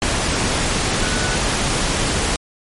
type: tone in noise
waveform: sine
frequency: 1480 Hz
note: F#6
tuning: in tune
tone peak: -27 dBFS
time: 1.03-1.36 s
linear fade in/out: 0 ms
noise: pink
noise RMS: -19 dBFS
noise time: 0.02-2.36 s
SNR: -11 dB
effects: low-pass 11000 Hz 12 dB/octave + MP3 48 kbps